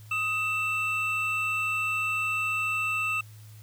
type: tone pair together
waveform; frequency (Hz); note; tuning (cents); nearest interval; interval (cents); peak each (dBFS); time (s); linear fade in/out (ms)
triangle; 1258 / 2666; D#6 / E7; +19 / +19; octave + minor second; 1300; -30 / -25; 0.11-3.21; 5
effects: added 107 Hz sine -45 dBFS peak until 3.62 s + white hiss -57 dBFS RMS until 3.62 s